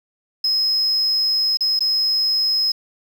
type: tone with dropouts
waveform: sine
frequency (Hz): 5120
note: D#8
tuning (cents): +49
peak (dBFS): -14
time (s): 0.44-2.72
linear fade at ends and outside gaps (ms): 5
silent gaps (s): 1.572-1.607 / 1.792-1.806
effects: tanh soft clip ceiling -14 dBFS + 7-bit